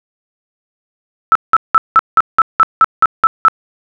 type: tone bursts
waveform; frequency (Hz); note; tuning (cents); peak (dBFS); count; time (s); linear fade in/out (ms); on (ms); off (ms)
sine; 1318.5; E6; 0; -3; 11; 1.32-3.483; 0; 33; 180
effects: none